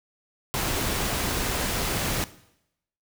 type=noise; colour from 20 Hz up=pink; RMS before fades=-27 dBFS; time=0.54-2.24 s; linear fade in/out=0 ms; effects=noise-tail reverb RT60 0.8 s tail -17 dB re dry